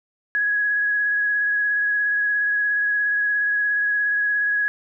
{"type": "tone with vibrato", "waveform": "sine", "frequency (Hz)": 1670, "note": "G#6", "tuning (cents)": 9, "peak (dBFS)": -18, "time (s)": [0.35, 4.68], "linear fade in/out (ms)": 0, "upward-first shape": "triangle", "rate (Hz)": 17, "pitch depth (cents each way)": 17, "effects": []}